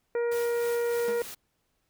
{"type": "harmonic tone", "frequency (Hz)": 473, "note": "A#4", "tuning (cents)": 25, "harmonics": [1, 2, 3, 4, 5], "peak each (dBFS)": [-25, -41, -41, -43, -49], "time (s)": [0.15, 1.22], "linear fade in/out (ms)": 2}
{"type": "noise with tremolo", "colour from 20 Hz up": "white", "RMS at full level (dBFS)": -41, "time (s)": [0.31, 1.35], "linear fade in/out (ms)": 10, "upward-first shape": "sine", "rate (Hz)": 3.3, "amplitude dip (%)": 45}
{"type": "tone with exponential decay", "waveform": "sawtooth", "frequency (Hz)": 213.8, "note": "A3", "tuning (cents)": -49, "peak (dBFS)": -30, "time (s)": [1.08, 1.31], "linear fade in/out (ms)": 2, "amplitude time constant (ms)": 48}
{"effects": ["pink hiss -75 dBFS RMS until 1.89 s"]}